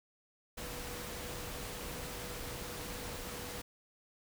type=tone in noise; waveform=sine; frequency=488.5 Hz; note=B4; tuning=19 cents flat; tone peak=-50 dBFS; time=0.57-3.62 s; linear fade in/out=10 ms; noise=pink; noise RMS=-43 dBFS; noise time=0.57-3.62 s; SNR=-10 dB; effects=none